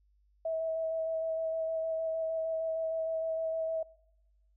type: tone with vibrato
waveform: sine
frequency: 647 Hz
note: E5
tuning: 32 cents flat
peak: -30 dBFS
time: 0.45-3.83 s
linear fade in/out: 5 ms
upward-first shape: square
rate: 6.5 Hz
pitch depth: 10 cents each way
effects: noise-tail reverb RT60 0.9 s tail -23 dB re dry + added 50 Hz sine -65 dBFS peak until 4.56 s